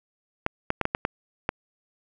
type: clicks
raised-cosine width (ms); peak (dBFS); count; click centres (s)
0.5; -8; 7; 0.464 / 0.704 / 0.813 / 0.854 / 0.949 / 1.051 / 1.491
effects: none